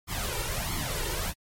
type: noise with flanger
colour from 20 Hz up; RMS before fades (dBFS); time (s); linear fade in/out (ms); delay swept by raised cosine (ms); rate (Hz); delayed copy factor
pink; -31; 0.07-1.34; 50; 0.92 to 2.22; 1.5; +0.75
effects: MP3 64 kbps